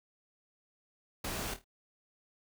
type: noise with echo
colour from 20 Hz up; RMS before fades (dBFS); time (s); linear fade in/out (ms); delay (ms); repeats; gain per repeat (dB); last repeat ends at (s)
pink; -38; 1.24-1.54; 5; 26; 4; -9; 1.644
effects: none